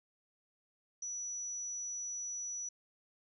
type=tone; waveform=sine; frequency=5900 Hz; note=F#8; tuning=6 cents flat; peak=-38 dBFS; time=1.02-2.69 s; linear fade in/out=5 ms; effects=none

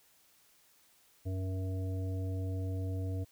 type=harmonic tone; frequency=94 Hz; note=F#2; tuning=28 cents sharp; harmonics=1 / 3 / 5 / 7; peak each=-33 / -43 / -47 / -50 dBFS; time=1.25-3.25 s; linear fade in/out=20 ms; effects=white hiss -66 dBFS RMS until 3.31 s

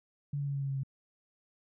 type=tone with pitch steps; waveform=sine; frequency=143.2 / 141.8 / 140.42 / 139.04 / 137.68 / 136.34 / 135.01 Hz; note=D3 / C#3 / C#3 / C#3 / C#3 / C#3 / C#3; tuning=-43 / +40 / +23 / +6 / -11 / -28 / -45 cents; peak=-31 dBFS; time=0.33-0.834 s; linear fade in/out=5 ms; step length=72 ms; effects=none

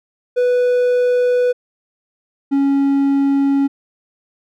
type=tone pair in turn; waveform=triangle; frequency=493.9 / 277.2 Hz; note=B4 / C#4; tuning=0 / 0 cents; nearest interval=minor seventh; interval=1000 cents; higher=first; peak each=-10 dBFS; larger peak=neither; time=0.36-1.53 / 2.51-3.68 s; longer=neither; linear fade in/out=20 ms; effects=none

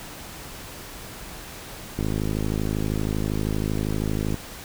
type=click train; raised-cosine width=3 ms; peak=-13 dBFS; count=125; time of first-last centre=1.99-4.343 s; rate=52.7 Hz; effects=pink hiss -39 dBFS RMS until 4.64 s

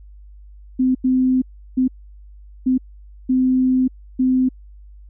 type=tone bursts at uneven times; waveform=sine; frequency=257.4 Hz; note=C4; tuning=28 cents flat; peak=-13 dBFS; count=6; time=0.79-0.95 / 1.04-1.42 / 1.77-1.88 / 2.66-2.78 / 3.29-3.88 / 4.19-4.49 s; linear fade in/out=10 ms; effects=added 50 Hz sine -39 dBFS peak until 5.09 s

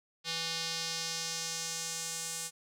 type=tone with band-pass filter sweep; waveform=square; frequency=164.81 Hz; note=E3; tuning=in tune; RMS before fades=-37 dBFS; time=0.24-2.51 s; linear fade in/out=50 ms; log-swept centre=4200 to 8100 Hz; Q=2; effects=none

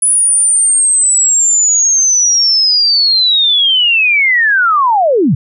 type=linear sweep; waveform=sine; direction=down; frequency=9956 to 110.4 Hz; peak=-7 dBFS; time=0.02-5.35 s; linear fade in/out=5 ms; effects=none

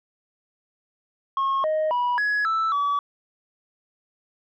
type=tone with pitch steps; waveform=sine; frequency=1085 / 623 / 976 / 1680 / 1320 / 1143 Hz; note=C#6 / D#5 / B5 / G#6 / E6 / D6; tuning=-37 / +2 / -21 / +19 / +2 / -47 cents; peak=-18 dBFS; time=1.37-2.99 s; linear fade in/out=2 ms; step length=270 ms; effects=tanh soft clip ceiling -19 dBFS

